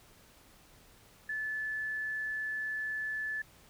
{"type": "tone", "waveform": "sine", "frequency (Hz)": 1736, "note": "A6", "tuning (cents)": -24, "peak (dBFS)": -33, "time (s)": [1.29, 3.42], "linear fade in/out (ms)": 5, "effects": ["pink hiss -60 dBFS RMS until 3.69 s"]}